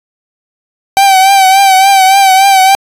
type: tone with vibrato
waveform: 45% pulse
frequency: 773 Hz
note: G5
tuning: 24 cents flat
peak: -3 dBFS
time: 0.97-2.75 s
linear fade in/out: 0 ms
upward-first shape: triangle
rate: 3.5 Hz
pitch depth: 57 cents each way
effects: resampled to 32000 Hz